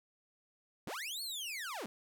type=linear two-way sweep; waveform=sawtooth; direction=up then down; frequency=93.2 to 4459 to 164.2 Hz; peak=-36 dBFS; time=0.87-1.86 s; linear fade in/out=0 ms; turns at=1.22 s; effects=none